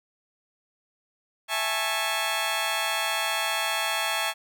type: chord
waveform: 15% pulse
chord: A major seventh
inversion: second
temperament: just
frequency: 660 / 825 / 880 / 1100 Hz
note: E5 / G#5 / A5 / C#6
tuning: +2 / -12 / 0 / -14 cents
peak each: -25 / -25 / -25 / -26 dBFS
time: 1.48-4.34 s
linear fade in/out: 50 ms
effects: none